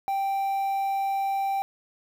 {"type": "tone with quantisation", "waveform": "triangle", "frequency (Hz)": 784, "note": "G5", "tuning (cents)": 0, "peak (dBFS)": -22, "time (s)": [0.08, 1.62], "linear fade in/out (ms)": 0, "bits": 8, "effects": []}